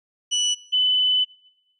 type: tone pair in turn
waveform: 30% pulse / sine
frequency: 2960 / 3008 Hz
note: F#7 / F#7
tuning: 0 / +28 cents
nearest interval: unison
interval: 28 cents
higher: second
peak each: -16 dBFS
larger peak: neither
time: 0.31-0.55 / 0.72-1.25 s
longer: second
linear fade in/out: 20 ms
effects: noise-tail reverb RT60 0.9 s tail -22 dB re dry + resampled to 24000 Hz